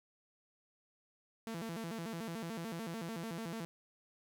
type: tone with vibrato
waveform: sawtooth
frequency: 194.4 Hz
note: G3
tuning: 14 cents flat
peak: -36 dBFS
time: 1.47-3.65 s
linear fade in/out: 0 ms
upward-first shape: square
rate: 6.8 Hz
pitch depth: 260 cents each way
effects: none